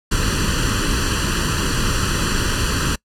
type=noise with comb filter; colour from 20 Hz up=pink; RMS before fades=-19 dBFS; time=0.11-2.96 s; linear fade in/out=10 ms; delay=0.68 ms; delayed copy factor=+0.85; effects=noise-tail reverb RT60 0.1 s tail -24 dB re dry + low-pass 9000 Hz 12 dB/octave